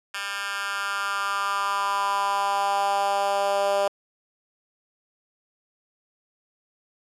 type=tone with high-pass filter sweep; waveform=10% pulse; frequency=199.5 Hz; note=G3; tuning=31 cents sharp; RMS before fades=-25 dBFS; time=0.14-3.88 s; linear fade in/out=5 ms; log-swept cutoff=1800 to 580 Hz; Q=3.6; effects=low-pass 11000 Hz 12 dB/octave